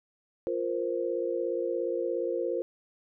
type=chord; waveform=sine; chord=F suspended fourth; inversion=none; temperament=equal; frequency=349.2 / 466.2 / 523.3 Hz; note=F4 / Bb4 / C5; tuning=0 / 0 / 0 cents; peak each=-32 dBFS; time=0.47-2.62 s; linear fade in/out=0 ms; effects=none